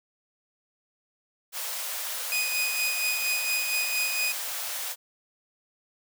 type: high-pass noise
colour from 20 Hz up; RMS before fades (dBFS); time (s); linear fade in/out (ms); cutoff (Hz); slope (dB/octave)
white; -33; 1.52-4.96; 50; 480; 96
type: tone with tremolo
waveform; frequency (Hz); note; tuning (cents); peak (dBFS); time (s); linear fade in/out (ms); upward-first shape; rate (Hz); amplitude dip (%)
sawtooth; 2489; D#7; 0; -21; 2.32-4.32; 0; sine; 4.3; 45
effects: none